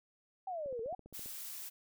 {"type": "exponential two-way sweep", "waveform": "sine", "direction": "down then up", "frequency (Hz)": [784, 437.4, 784], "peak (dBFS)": -37, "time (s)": [0.47, 0.95], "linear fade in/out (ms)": 5, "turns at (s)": 0.82}
{"type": "click train", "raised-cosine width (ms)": 2, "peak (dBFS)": -40, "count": 10, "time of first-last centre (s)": [0.66, 1.26], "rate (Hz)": 15}
{"type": "noise", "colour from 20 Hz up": "blue", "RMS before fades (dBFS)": -45, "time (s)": [1.13, 1.7], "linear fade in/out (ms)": 20}
{"effects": []}